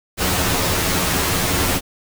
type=noise with comb filter; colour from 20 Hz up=pink; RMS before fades=-19 dBFS; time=0.17-1.81 s; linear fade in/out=50 ms; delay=11 ms; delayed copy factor=+0.9; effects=none